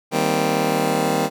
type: chord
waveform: 15% pulse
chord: C minor seventh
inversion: first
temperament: just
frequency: 156.98 / 196.22 / 235.5 / 261.6 Hz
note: Eb3 / G3 / Bb3 / C4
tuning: +16 / +2 / +18 / 0 cents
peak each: -18 dBFS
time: 0.11-1.3 s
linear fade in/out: 50 ms
effects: none